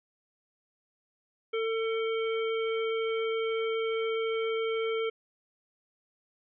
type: harmonic tone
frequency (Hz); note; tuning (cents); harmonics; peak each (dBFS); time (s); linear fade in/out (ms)
448.8; A4; +34; 1 / 3 / 5 / 7; -28 / -39 / -39 / -42; 1.53-5.1; 10
effects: none